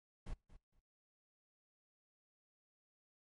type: noise with echo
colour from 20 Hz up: brown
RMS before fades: -43 dBFS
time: 0.26-0.34 s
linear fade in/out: 10 ms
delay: 230 ms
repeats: 2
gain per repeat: -15 dB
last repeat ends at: 0.8 s
effects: noise-tail reverb RT60 0.3 s tail -26 dB re dry + MP3 48 kbps